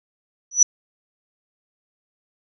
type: tone with exponential growth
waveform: sine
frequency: 5920 Hz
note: F#8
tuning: in tune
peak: -5 dBFS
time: 0.51-0.63 s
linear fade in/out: 5 ms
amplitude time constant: 26 ms
effects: none